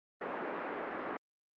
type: band-pass noise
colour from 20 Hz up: pink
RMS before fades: -39 dBFS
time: 0.21-1.17 s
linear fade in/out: 5 ms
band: 270 to 1900 Hz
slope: 24 dB/octave
effects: Opus 24 kbps